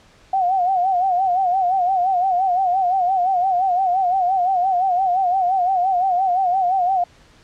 sine tone with vibrato, 740 Hz, F#5, in tune, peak -15 dBFS, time 0.33-7.04 s, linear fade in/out 5 ms, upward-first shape sine, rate 5.8 Hz, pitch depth 93 cents each way, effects pink hiss -51 dBFS RMS until 7.43 s + low-pass 6000 Hz 12 dB/octave

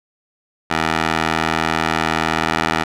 15% pulse tone with band-pass filter, 80.1 Hz, E2, 49 cents flat, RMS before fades -19 dBFS, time 0.7-2.84 s, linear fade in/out 10 ms, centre 1600 Hz, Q 0.73, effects none

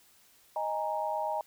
sine chord, D# suspended fourth, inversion none, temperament equal with one note detuned, 622.3 / 823.9 / 932.3 Hz, D#5 / G#5 / A#5, 0 / -14 / 0 cents, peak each -34 dBFS, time 0.56-1.41 s, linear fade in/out 2 ms, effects white hiss -62 dBFS RMS until 1.46 s

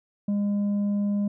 sine tone with tanh clipping, 203.6 Hz, G#3, 34 cents flat, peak -23 dBFS, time 0.28-1.28 s, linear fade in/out 5 ms, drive 4 dB, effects none

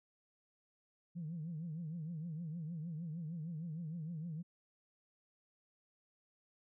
sine tone with vibrato, 162.8 Hz, E3, 21 cents flat, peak -39 dBFS, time 1.15-4.43 s, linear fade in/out 20 ms, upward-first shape triangle, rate 6.5 Hz, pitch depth 160 cents each way, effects tanh soft clip ceiling -36 dBFS

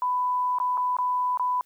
sine tone with dropouts, 996 Hz, B5, 14 cents sharp, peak -22 dBFS, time 0.02-1.61 s, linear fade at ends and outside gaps 1 ms, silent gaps 0.586-0.6 / 0.773-0.777 / 0.968-0.986 / 1.374-1.396 s, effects white hiss -65 dBFS RMS until 1.65 s

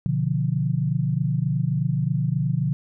sine chord, B diminished, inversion none, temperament equal, 123.47 / 146.83 / 174.61 Hz, B2 / D3 / F3, 0 / 0 / 0 cents, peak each -25 / -23 / -26 dBFS, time 0.06-2.73 s, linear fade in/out 0 ms, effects none

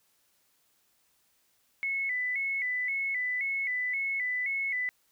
sine tone with vibrato, 2090 Hz, C7, 2 cents flat, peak -28 dBFS, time 1.83-4.89 s, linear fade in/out 0 ms, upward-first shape square, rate 1.9 Hz, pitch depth 81 cents each way, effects white hiss -70 dBFS RMS until 5.11 s

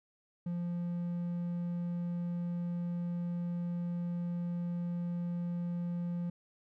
triangle tone, 173.8 Hz, F3, 8 cents flat, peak -31 dBFS, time 0.46-6.3 s, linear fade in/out 5 ms, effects none

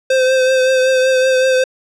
square tone with vibrato, 519 Hz, C5, 14 cents flat, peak -11 dBFS, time 0.1-1.64 s, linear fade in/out 5 ms, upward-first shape triangle, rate 5.3 Hz, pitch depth 30 cents each way, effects low-pass 7000 Hz 12 dB/octave

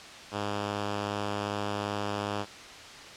5% pulse tone, 102.6 Hz, G#2, 21 cents flat, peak -19 dBFS, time 0.31-2.46 s, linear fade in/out 50 ms, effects white hiss -45 dBFS RMS until 3.16 s + low-pass 5000 Hz 12 dB/octave

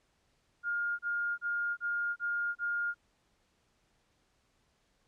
sine tone bursts, 1415 Hz, F6, 22 cents sharp, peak -30 dBFS, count 6, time 0.63-2.945 s, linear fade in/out 50 ms, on 360 ms, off 31 ms, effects pink hiss -73 dBFS RMS until 5.07 s + low-pass 8000 Hz 12 dB/octave

